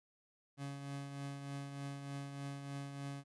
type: tone with tremolo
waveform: 30% pulse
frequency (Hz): 140.1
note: C#3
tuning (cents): +19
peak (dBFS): -38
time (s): 0.57-3.24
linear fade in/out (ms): 50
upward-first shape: triangle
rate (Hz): 3.3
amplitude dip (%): 50
effects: resampled to 24000 Hz